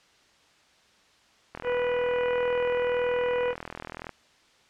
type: click train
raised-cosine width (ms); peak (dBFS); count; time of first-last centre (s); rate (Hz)
0.5; -21; 105; 1.55-4.093; 40.9
type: harmonic tone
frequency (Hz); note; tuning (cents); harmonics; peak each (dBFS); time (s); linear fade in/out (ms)
491.3; B4; -9; 1 / 2 / 3 / 4 / 5 / 6; -24 / -36 / -39 / -39 / -40 / -45; 1.63-3.55; 50
effects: white hiss -60 dBFS RMS until 4.69 s + low-pass 5000 Hz 12 dB/octave